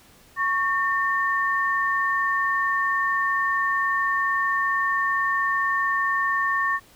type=tone pair together; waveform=sine; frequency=1108.7 / 1811.1 Hz; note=C#6 / A6; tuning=0 / +50 cents; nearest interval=minor sixth; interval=850 cents; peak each=-23 dBFS; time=0.36-6.8 s; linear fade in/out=50 ms; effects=pink hiss -53 dBFS RMS until 6.95 s